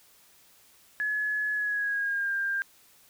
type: tone with pitch glide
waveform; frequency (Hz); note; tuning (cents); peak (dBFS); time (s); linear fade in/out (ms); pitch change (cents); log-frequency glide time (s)
sine; 1700 to 1595.3; G#6 to G6; +40 to +30; -26; 1-2.62; 0; -110; 1.53-2.34
effects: white hiss -59 dBFS RMS until 3.09 s